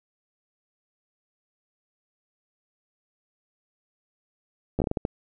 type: slowing click train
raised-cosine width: 2 ms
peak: -12 dBFS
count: 8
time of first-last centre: 4.79-5.051 s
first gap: 12 ms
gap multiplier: 1.37
effects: none